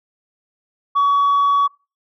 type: tone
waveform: sine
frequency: 1130 Hz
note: C#6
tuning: 33 cents sharp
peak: -10 dBFS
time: 0.95-1.68 s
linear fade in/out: 20 ms
effects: noise-tail reverb RT60 0.3 s tail -22 dB re dry + tanh soft clip ceiling -11 dBFS